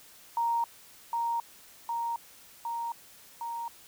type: tone with echo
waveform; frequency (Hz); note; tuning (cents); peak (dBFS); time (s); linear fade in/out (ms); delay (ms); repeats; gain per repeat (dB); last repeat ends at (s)
sine; 932.3; A#5; 0; -25; 0.37-0.64; 2; 760; 4; -2; 3.68
effects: white hiss -54 dBFS RMS until 3.87 s